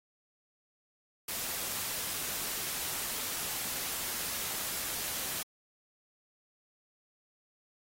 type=noise; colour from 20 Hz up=white; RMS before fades=-36 dBFS; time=1.28-5.43 s; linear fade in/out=5 ms; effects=AAC 48 kbps